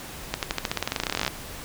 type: accelerating click train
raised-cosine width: 0.2 ms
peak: -7 dBFS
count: 24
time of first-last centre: 0.34-1.278 s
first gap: 88 ms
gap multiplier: 0.92
effects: pink hiss -39 dBFS RMS until 1.64 s